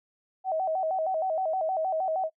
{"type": "tone with vibrato", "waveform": "sine", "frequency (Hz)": 694, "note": "F5", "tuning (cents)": -11, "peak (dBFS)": -25, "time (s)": [0.44, 2.3], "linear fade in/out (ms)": 50, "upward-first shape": "square", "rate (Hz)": 6.4, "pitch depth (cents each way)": 150, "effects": ["noise-tail reverb RT60 0.1 s tail -22 dB re dry"]}